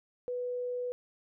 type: tone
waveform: sine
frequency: 493.5 Hz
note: B4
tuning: 1 cent flat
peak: -32 dBFS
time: 0.28-0.92 s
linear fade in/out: 0 ms
effects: none